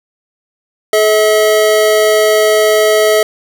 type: tone pair together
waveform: square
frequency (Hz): 429 / 642.8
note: A4 / E5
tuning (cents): -44 / -44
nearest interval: perfect fifth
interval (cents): 700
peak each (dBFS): -11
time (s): 0.93-3.23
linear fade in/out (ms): 2
effects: none